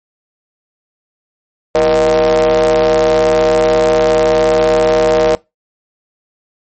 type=ring-modulated tone; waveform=square; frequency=72.8 Hz; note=D2; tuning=15 cents flat; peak=-6 dBFS; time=1.75-5.35 s; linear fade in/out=0 ms; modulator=550 Hz; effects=noise-tail reverb RT60 0.2 s tail -22 dB re dry + MP3 32 kbps